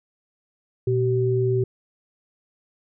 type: tone pair together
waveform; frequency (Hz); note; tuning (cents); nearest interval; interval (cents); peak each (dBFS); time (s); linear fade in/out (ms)
sine; 120.35 / 382.4; B2 / G4; -44 / -43; octave + minor sixth; 2001; -21; 0.87-1.64; 5
effects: none